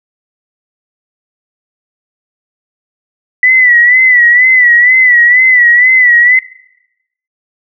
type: tone with vibrato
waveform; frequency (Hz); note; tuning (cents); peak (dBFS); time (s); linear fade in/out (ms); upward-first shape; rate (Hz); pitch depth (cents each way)
sine; 1973; B6; -2; -3; 3.43-6.39; 2; sine; 2.1; 72
effects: noise-tail reverb RT60 0.9 s tail -22 dB re dry